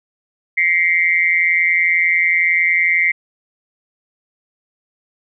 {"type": "tone with amplitude modulation", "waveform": "sine", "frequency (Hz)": 2093, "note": "C7", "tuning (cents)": 0, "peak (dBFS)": -8, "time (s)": [0.57, 3.12], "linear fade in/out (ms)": 10, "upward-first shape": "sine", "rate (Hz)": 171, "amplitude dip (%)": 90, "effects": []}